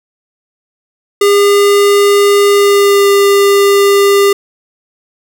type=tone with pitch glide; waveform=square; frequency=405 to 400.3 Hz; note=G#4 to G4; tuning=-43 to +36 cents; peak=-6 dBFS; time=1.21-4.33 s; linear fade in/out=5 ms; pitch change=-21 cents; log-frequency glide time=2.51-3.09 s; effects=none